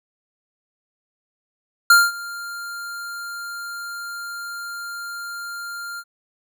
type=tone with ADSR envelope; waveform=square; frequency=1396.9 Hz; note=F6; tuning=in tune; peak=-8 dBFS; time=1.9-6.04 s; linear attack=4 ms; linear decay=210 ms; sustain=-22 dB; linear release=55 ms; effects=none